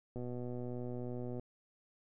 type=click train; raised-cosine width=2 ms; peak=-30 dBFS; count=153; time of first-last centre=0.16-1.396 s; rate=123 Hz; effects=none